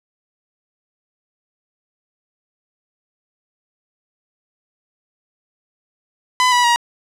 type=tone with pitch steps; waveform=sawtooth; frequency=1005 / 977.5 / 950.8 Hz; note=B5 / B5 / A#5; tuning=+30 / -18 / +34 cents; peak=-8 dBFS; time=6.4-6.76 s; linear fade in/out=0 ms; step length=120 ms; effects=low-pass 8000 Hz 12 dB/octave + 8-bit